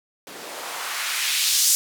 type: noise with band-pass filter sweep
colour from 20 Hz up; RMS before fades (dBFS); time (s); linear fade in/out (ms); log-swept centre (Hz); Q
blue; -24; 0.27-1.75; 0; 290 to 6700; 1.2
effects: none